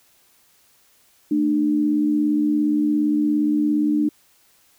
sine tone pair together, 221.6 / 298.9 Hz, A3 / D4, +13 / +31 cents, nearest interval perfect fourth, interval 518 cents, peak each -24 / -17 dBFS, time 1.31-4.09 s, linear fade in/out 5 ms, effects white hiss -58 dBFS RMS until 4.78 s

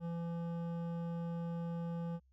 sine tone with hard clipping, 169.1 Hz, E3, 44 cents sharp, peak -39 dBFS, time 0-2.2 s, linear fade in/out 50 ms, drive 12 dB, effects added 65 Hz sine -66 dBFS peak until 2.32 s

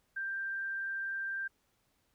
sine tone, 1579 Hz, G6, 12 cents sharp, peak -34 dBFS, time 0.16-1.48 s, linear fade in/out 10 ms, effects pink hiss -75 dBFS RMS until 2.14 s

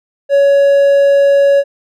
triangle tone, 560 Hz, C#5, 18 cents sharp, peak -4 dBFS, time 0.29-1.64 s, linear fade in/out 50 ms, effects none

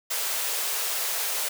white high-pass noise, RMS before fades -28 dBFS, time 0.1-1.49 s, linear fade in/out 10 ms, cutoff 410 Hz, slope 48 dB/octave, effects none

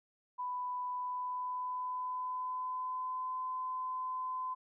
sine tone with pitch glide, 994 to 1021.4 Hz, B5 to C6, +11 to -42 cents, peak -35 dBFS, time 0.38-4.55 s, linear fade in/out 20 ms, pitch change +47 cents, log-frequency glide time 0.9-3.38 s, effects none

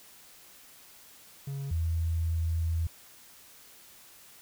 triangle / sine tone pair in turn, 138.59 / 82.41 Hz, C#3 / E2, 0 / 0 cents, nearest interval major sixth, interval 900 cents, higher first, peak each -31 / -26 dBFS, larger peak second, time 1.47-1.71 / 1.71-2.87 s, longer second, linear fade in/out 5 ms, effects white hiss -54 dBFS RMS until 4.41 s

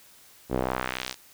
sawtooth tone with band-pass filter sweep, 63.6 Hz, C2, 48 cents flat, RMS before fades -30 dBFS, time 0.49-1.16 s, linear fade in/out 50 ms, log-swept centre 350 to 6000 Hz, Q 1.1, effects white hiss -54 dBFS RMS until 1.33 s

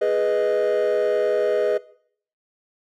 triangle chord, G# minor, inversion none, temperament equal, 415.3 / 493.9 / 622.3 Hz, G#4 / B4 / D#5, 0 / 0 / 0 cents, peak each -19 dBFS, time 0.01-1.78 s, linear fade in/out 10 ms, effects noise-tail reverb RT60 0.6 s tail -21 dB re dry + tanh soft clip ceiling -12 dBFS

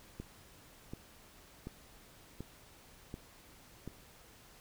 click train, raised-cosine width 3 ms, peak -29 dBFS, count 6, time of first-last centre 0.2-3.876 s, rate 1.36 Hz, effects pink hiss -59 dBFS RMS until 4.6 s

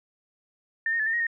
sine tone with pitch steps, 1799 / 1848 / 1734 / 1811 / 1882 / 1843 Hz, A6 / A#6 / A6 / A6 / A#6 / A#6, +38 / -16 / -26 / +49 / +16 / -20 cents, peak -23 dBFS, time 0.86-1.268 s, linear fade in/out 2 ms, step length 68 ms, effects none

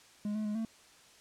triangle tone with pitch steps, 208.1 / 214.7 / 209.9 / 223.8 Hz, G#3 / A3 / G#3 / A3, +4 / -42 / +19 / +30 cents, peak -30 dBFS, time 0.25-0.65 s, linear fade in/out 2 ms, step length 100 ms, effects white hiss -59 dBFS RMS until 1.2 s + low-pass 8000 Hz 12 dB/octave

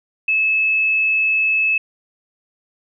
sine tone, 2600 Hz, E7, 24 cents flat, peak -14 dBFS, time 0.28-1.78 s, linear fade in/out 5 ms, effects none

